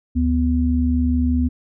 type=tone pair together; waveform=sine; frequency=74.4 / 248.2 Hz; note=D2 / B3; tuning=+23 / +9 cents; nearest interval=octave + major sixth; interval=2086 cents; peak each=-18 dBFS; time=0.15-1.49 s; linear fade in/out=20 ms; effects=none